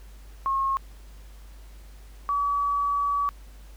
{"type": "tone pair in turn", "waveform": "sine", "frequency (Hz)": [1083, 1141.2], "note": ["C#6", "C#6"], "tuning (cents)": [-41, 50], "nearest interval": "minor second", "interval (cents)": 91, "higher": "second", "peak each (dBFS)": -22, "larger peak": "neither", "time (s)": [[0.46, 0.77], [2.29, 3.29]], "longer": "second", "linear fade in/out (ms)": 0, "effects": ["added 50 Hz sine -43 dBFS peak until 3.76 s", "pink hiss -56 dBFS RMS until 3.76 s"]}